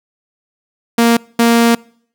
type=tone bursts at uneven times; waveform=sawtooth; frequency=233.1 Hz; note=A#3; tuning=in tune; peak=-4 dBFS; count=2; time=0.98-1.17 / 1.39-1.75 s; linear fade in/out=5 ms; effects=noise-tail reverb RT60 0.6 s tail -26 dB re dry